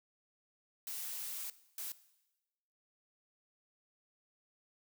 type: noise bursts at uneven times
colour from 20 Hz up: blue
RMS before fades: -42 dBFS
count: 2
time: 0.87-1.5 / 1.78-1.92 s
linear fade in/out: 2 ms
effects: noise-tail reverb RT60 1.0 s tail -17 dB re dry